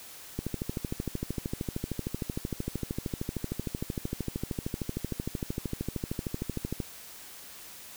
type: click train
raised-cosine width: 3 ms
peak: -18 dBFS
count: 85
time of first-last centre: 0.39-6.802 s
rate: 13.1 Hz
effects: white hiss -47 dBFS RMS until 7.96 s